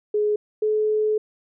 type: tone pair in turn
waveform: sine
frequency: 420 / 428.6 Hz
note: G#4 / A4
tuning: +19 / -45 cents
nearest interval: unison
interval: 36 cents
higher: second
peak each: -18 dBFS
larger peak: neither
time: 0.14-0.36 / 0.62-1.18 s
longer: second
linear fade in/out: 5 ms
effects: none